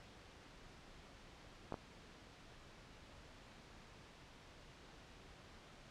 clicks, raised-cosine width 1 ms, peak -28 dBFS, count 2, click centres 1.723 / 1.742 s, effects pink hiss -59 dBFS RMS until 5.9 s + low-pass 5000 Hz 12 dB/octave

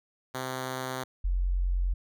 5% pulse / sine tone pair in turn, 129.7 / 44.91 Hz, C3 / F1, -15 / +49 cents, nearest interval octave + tritone, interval 1836 cents, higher first, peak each -21 / -24 dBFS, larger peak first, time 0.34-1.04 / 1.24-1.94 s, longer neither, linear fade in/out 10 ms, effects none

